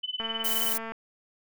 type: tone with tremolo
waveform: sine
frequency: 3012 Hz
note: F#7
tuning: 30 cents sharp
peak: -27 dBFS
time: 0.03-0.73 s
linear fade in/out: 10 ms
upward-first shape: sine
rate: 19 Hz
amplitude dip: 95%
type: click train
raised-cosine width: 0.5 ms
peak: -23 dBFS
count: 163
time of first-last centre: 0.2-0.92 s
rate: 225 Hz
type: noise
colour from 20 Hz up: violet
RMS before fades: -28 dBFS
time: 0.44-0.78 s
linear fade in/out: 10 ms
effects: none